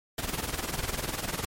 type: noise with tremolo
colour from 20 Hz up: pink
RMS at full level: -29 dBFS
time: 0.18-1.45 s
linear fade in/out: 2 ms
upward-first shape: triangle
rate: 20 Hz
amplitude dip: 85%
effects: MP3 64 kbps